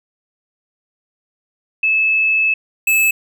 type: tone pair in turn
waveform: sine / square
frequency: 2607 / 2607 Hz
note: E7 / E7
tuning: -20 / -20 cents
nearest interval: unison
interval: 0 cents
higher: neither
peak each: -12 dBFS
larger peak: neither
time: 1.83-2.54 / 2.87-3.11 s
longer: first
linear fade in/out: 5 ms
effects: none